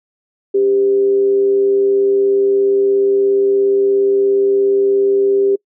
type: tone with frequency modulation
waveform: sine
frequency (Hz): 395.8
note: G4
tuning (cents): +17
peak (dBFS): -10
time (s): 0.54-5.56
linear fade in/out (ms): 10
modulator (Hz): 117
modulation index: 0.2
effects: noise-tail reverb RT60 0.1 s tail -25 dB re dry